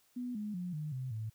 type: tone with pitch steps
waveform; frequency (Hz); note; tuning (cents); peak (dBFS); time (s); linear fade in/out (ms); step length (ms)
sine; 246.9 / 210 / 178.67 / 151.98 / 129.29 / 109.98; B3 / G#3 / F3 / D#3 / C3 / A2; 0 / +19 / +40 / -40 / -20 / 0; -36; 0.16-1.3; 10; 190
effects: white hiss -70 dBFS RMS until 1.34 s

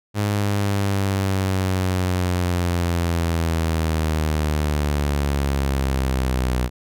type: linear sweep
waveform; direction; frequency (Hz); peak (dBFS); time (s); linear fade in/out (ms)
sawtooth; down; 103.83 to 61.7; -15; 0.14-6.7; 50
effects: none

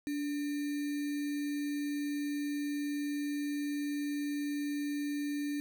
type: tone with sample-and-hold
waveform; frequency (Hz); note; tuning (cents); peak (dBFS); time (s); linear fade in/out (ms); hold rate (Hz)
sine; 289.8; D4; -23; -32; 0.07-5.6; 0; 2100
effects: none

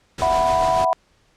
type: noise with tremolo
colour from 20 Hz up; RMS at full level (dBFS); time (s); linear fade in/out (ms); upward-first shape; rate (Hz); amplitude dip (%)
pink; -28; 0.18-0.85; 5; sine; 6.9; 30
type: chord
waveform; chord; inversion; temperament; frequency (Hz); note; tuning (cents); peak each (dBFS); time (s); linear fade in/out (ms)
sine; E suspended second; none; equal; 659.3 / 740 / 987.8; E5 / F#5 / B5; 0 / 0 / 0; -20; 0.22-0.93; 0
effects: pink hiss -60 dBFS RMS until 1.36 s + low-pass 7000 Hz 12 dB/octave

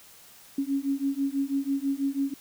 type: beating tone pair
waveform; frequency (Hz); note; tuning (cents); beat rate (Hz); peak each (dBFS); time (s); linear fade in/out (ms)
sine; 273.1 / 279.2; C#4 / C#4; -26 / +13; 6.1; -28 / -28; 0.58-2.34; 5
effects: white hiss -52 dBFS RMS until 2.4 s

